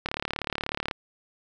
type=click train; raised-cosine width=0.3 ms; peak=-12 dBFS; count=32; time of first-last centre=0.06-0.912 s; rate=36.4 Hz; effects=none